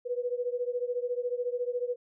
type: beating tone pair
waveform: sine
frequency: 485 / 499 Hz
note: B4 / B4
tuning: -31 / +18 cents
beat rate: 14 Hz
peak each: -31 / -33 dBFS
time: 0.05-1.96 s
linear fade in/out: 20 ms
effects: none

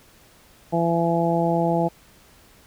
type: harmonic tone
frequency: 168.4 Hz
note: E3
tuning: 37 cents sharp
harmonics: 1 / 2 / 3 / 4 / 5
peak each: -23 / -25 / -26 / -24 / -26 dBFS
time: 0.72-1.89 s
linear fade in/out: 20 ms
effects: pink hiss -53 dBFS RMS until 2.66 s

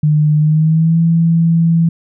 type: tone with pitch glide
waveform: sine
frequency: 151.3 to 165.95 Hz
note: D#3 to E3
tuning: -48 to +12 cents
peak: -8 dBFS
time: 0.03-1.89 s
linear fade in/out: 5 ms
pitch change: +160 cents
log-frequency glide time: 0.38-0.99 s
effects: none

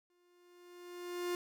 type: tone with exponential growth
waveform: 45% pulse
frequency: 353.4 Hz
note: F4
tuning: 21 cents sharp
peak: -33 dBFS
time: 0.1-1.35 s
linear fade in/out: 1 ms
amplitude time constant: 270 ms
effects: none

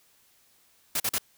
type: noise bursts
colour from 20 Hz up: white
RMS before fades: -27 dBFS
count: 3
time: 0.95-1.184 s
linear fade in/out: 5 ms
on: 50 ms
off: 42 ms
effects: white hiss -63 dBFS RMS until 1.37 s

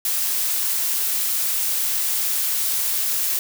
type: noise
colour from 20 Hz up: blue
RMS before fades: -22 dBFS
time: 0.05-3.39 s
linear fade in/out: 2 ms
effects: none

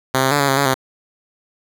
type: tone with pitch steps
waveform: 5% pulse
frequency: 131.8 / 132.7 / 144.8 / 140 / 135 / 140.8 / 131.7 Hz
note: C3 / C3 / D3 / C#3 / C#3 / C#3 / C3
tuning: +13 / +25 / -24 / +18 / -45 / +27 / +12 cents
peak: -3 dBFS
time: 0.14-0.742 s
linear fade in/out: 5 ms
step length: 86 ms
effects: none

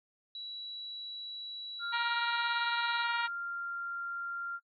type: tone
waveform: sine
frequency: 3918 Hz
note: B7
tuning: 15 cents flat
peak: -40 dBFS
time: 0.35-3.04 s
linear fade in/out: 2 ms
type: tone with pitch glide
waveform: sine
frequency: 1396.9 to 1388.1 Hz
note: F6 to F6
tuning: 0 to -11 cents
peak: -35 dBFS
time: 1.79-4.6 s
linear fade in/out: 50 ms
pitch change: -11 cents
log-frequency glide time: 2.78-3.87 s
type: harmonic tone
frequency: 471.6 Hz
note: A#4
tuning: 20 cents sharp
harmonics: 2 / 3 / 4 / 5 / 6 / 7 / 8 / 9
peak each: -34 / -38 / -40 / -42 / -44 / -45 / -46 / -47 dBFS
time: 1.92-3.28 s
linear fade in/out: 20 ms
effects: noise-tail reverb RT60 0.1 s tail -23 dB re dry

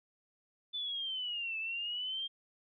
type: linear two-way sweep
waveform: sine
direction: down then up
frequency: 3520 to 2612 to 3209 Hz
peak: -35 dBFS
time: 0.73-2.28 s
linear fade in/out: 20 ms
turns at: 1.58 s
effects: none

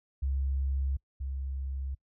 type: tone pair in turn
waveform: sine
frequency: 67.7 / 67.27 Hz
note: C#2 / C2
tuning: -40 / +49 cents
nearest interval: unison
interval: 11 cents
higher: first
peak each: -27 / -32 dBFS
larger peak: first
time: 0.22-0.97 / 1.2-1.95 s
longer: neither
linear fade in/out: 10 ms
effects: noise-tail reverb RT60 0.1 s tail -25 dB re dry

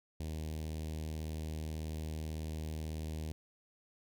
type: tone with notch filter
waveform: sawtooth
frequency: 78.2 Hz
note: D#2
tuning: 9 cents sharp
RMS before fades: -40 dBFS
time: 0.2-3.32 s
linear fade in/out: 0 ms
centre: 1300 Hz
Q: 0.55
effects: none

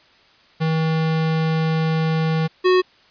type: tone pair in turn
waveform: square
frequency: 160 / 367.6 Hz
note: D#3 / F#4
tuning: +49 / -11 cents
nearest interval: octave + major second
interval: 1440 cents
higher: second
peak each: -18 / -13 dBFS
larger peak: second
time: 0.6-2.48 / 2.64-2.82 s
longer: first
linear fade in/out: 20 ms
effects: white hiss -53 dBFS RMS until 3.1 s + resampled to 11025 Hz

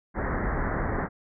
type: low-pass noise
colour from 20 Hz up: pink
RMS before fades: -28 dBFS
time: 0.14-1.09 s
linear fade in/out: 50 ms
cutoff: 2000 Hz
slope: 96 dB/octave
effects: none

